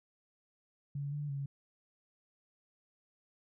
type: tone with pitch steps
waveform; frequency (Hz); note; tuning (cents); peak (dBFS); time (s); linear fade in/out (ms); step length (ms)
sine; 142 / 146.6 / 139.4; C#3 / D3 / C#3; +42 / -3 / +10; -35; 0.95-1.46; 5; 170
effects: none